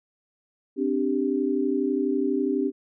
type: chord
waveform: sine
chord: C suspended second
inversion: none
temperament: equal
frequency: 261.6 / 293.7 / 392 Hz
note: C4 / D4 / G4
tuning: 0 / 0 / 0 cents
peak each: -26 dBFS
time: 0.76-2.72 s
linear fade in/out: 50 ms
effects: none